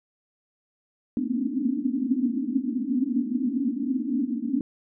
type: band-pass noise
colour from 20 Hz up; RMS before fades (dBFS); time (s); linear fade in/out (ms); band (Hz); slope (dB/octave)
white; -26; 1.17-4.61; 2; 230 to 290; 96
effects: none